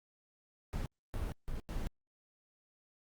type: noise bursts at uneven times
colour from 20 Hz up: brown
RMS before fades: -37 dBFS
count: 4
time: 0.73-0.86 / 1.14-1.32 / 1.48-1.6 / 1.69-1.87 s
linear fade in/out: 0 ms
effects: Opus 48 kbps